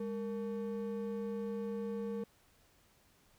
triangle ring-modulated tone, 334 Hz, E4, 23 cents sharp, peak -31 dBFS, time 0-2.24 s, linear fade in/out 5 ms, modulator 130 Hz, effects pink hiss -68 dBFS RMS until 3.38 s

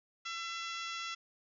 harmonic tone, 673 Hz, E5, 36 cents sharp, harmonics 2 / 3 / 4 / 5 / 6 / 7 / 8 / 9 / 10, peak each -42 / -46 / -45 / -45 / -51 / -53 / -50 / -54 / -56 dBFS, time 0.25-1.15 s, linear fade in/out 10 ms, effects none

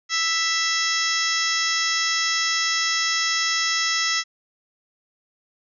harmonic tone with a mistuned harmonic, 659.3 Hz, E5, in tune, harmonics 2 / 3 / 4 / 5 / 6 / 7 / 8 / 9 / 10, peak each -29 / -25 / -33 / -30 / -31 / -36 / -25 / -32 / -31 dBFS, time 0.09-4.24 s, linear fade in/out 50 ms, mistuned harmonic 4, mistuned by +18 cents, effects none

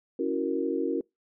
sine chord, F# dominant seventh, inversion second, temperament equal, 277.2 / 329.6 / 370 / 466.2 Hz, C#4 / E4 / F#4 / A#4, 0 / 0 / 0 / 0 cents, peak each -31 dBFS, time 0.19-1.01 s, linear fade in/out 5 ms, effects noise-tail reverb RT60 0.2 s tail -26 dB re dry

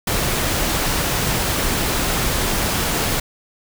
pink noise, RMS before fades -20 dBFS, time 0.07-3.2 s, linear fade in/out 5 ms, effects none

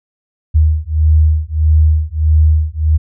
sine beating tone pair, 77 / 78.6 Hz, D#2 / D#2, -17 / +18 cents, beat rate 1.6 Hz, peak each -11 dBFS, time 0.54-2.98 s, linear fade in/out 20 ms, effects none

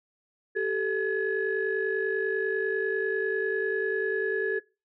sine tone cluster, 387.7 / 437.8 / 1699 Hz, G4 / A4 / G#6, -19 / -9 / +39 cents, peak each -29 dBFS, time 0.55-4.6 s, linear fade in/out 20 ms, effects noise-tail reverb RT60 0.3 s tail -23 dB re dry + tanh soft clip ceiling -16 dBFS

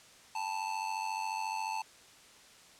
square tone with amplitude modulation, 880 Hz, A5, in tune, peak -31 dBFS, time 0.35-1.82 s, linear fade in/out 5 ms, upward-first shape sine, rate 94.2 Hz, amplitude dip 75%, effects white hiss -57 dBFS RMS until 2.79 s + low-pass 8000 Hz 12 dB/octave

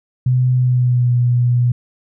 sine tone with pitch glide, 126.6 to 122.15 Hz, B2 to B2, +43 to -19 cents, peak -11 dBFS, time 0.26-1.72 s, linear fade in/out 5 ms, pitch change -62 cents, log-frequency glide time 0.55-1.14 s, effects none

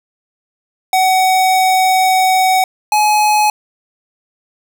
square tone pair in turn, 751 / 845.1 Hz, F#5 / G#5, +26 / +30 cents, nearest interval major second, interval 204 cents, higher second, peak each -10 dBFS, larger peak neither, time 0.93-2.64 / 2.92-3.5 s, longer first, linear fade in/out 2 ms, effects none

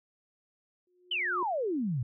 sine tone with exponential growth, 359.7 Hz, F#4, 49 cents flat, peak -32 dBFS, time 0.87-1.43 s, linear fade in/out 2 ms, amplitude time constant 120 ms
sine exponential sweep, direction down, 3136 to 111.9 Hz, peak -28 dBFS, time 1.11-2.03 s, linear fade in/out 5 ms
effects none

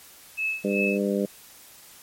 sine tone with tremolo, 2600 Hz, E7, 24 cents flat, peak -23 dBFS, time 0.37-0.99 s, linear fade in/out 20 ms, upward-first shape sine, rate 2.7 Hz, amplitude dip 95%
harmonic tone, 100.2 Hz, G2, 38 cents sharp, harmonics 2 / 3 / 4 / 5 / 6, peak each -25 / -31 / -28 / -29 / -32 dBFS, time 0.64-1.26 s, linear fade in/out 10 ms
effects white hiss -49 dBFS RMS until 2.02 s + MP3 64 kbps

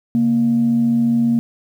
sine tone pair together, 139.02 / 233.8 Hz, C#3 / A#3, +5 / +5 cents, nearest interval major sixth, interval 900 cents, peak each -24 / -12 dBFS, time 0.15-1.39 s, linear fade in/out 0 ms, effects tanh soft clip ceiling -8 dBFS + 8-bit

